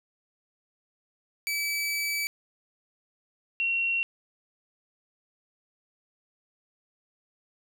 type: tone pair in turn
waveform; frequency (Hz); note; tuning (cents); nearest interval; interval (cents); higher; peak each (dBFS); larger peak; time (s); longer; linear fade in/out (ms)
sawtooth / sine; 2300 / 2735; D7 / F7; -37 / -37; minor third; 300; second; -24; neither; 1.47-2.27 / 3.6-4.03; first; 0
effects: none